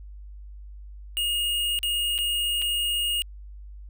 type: tone with dropouts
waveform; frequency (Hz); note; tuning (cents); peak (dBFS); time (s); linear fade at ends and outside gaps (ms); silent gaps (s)
square; 2856; F7; +38; -24; 1.17-3.22; 0; 1.789-1.831 / 2.18-2.187 / 2.618-2.622
effects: added 50 Hz sine -39 dBFS peak until 3.89 s